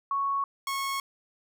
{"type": "tone pair in turn", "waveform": ["sine", "sawtooth"], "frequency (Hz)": [1108.7, 1096], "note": ["C#6", "C#6"], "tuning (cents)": [0, -20], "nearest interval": "unison", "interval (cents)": 20, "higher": "first", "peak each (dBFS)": -25, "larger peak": "neither", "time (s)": [[0.11, 0.44], [0.67, 1]], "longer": "neither", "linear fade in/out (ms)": 2, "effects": []}